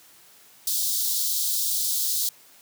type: high-pass noise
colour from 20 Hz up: white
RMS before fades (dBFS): -25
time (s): 0.67-2.29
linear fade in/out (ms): 2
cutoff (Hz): 3600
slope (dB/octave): 48
effects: white hiss -53 dBFS RMS until 2.61 s + high-pass 100 Hz 12 dB/octave